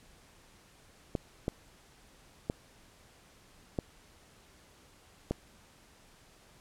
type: clicks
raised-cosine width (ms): 2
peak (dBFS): -17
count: 5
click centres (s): 1.152 / 1.481 / 2.499 / 3.788 / 5.31
effects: pink hiss -60 dBFS RMS until 6.6 s + low-pass 11000 Hz 12 dB/octave